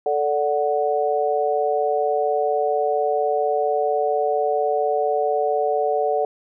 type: chord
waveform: sine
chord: D major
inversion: second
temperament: equal with one note detuned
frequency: 440 / 584.3 / 740 Hz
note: A4 / D5 / F#5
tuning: 0 / -9 / 0 cents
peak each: -22 / -23 / -22 dBFS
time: 0.06-6.25 s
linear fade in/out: 2 ms
effects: none